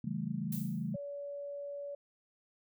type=chord; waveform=sine; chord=A dominant seventh; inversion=first; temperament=equal with one note detuned; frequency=138.59 / 164.81 / 194.31 / 220 Hz; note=C#3 / E3 / G3 / A3; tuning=0 / 0 / -15 / 0 cents; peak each=-41 / -39 / -39 / -39 dBFS; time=0.04-0.96 s; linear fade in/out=5 ms
type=noise with exponential decay; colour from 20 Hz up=violet; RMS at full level=-40 dBFS; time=0.52-0.93 s; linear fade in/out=5 ms; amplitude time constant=87 ms
type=tone; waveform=sine; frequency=570 Hz; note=C#5; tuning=48 cents sharp; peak=-39 dBFS; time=0.94-1.95 s; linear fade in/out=5 ms
effects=none